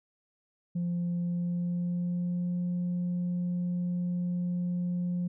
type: tone with pitch glide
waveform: sine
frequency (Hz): 174.1 to 177.14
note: F3 to F3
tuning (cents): -5 to +25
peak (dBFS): -26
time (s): 0.75-5.28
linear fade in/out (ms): 10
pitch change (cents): +30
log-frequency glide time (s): 1.19-2.57
effects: tanh soft clip ceiling -26 dBFS